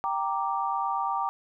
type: chord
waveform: sine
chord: G minor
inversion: none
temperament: equal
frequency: 784 / 932.3 / 1174.7 Hz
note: G5 / Bb5 / D6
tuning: 0 / 0 / 0 cents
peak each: -30 dBFS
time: 0.04-1.29 s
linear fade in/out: 0 ms
effects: none